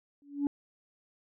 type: tone with exponential growth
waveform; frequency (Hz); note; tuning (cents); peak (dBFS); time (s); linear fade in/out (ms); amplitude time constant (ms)
sine; 285.1; C#4; +49; -21; 0.22-0.47; 1; 54
effects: tanh soft clip ceiling -23 dBFS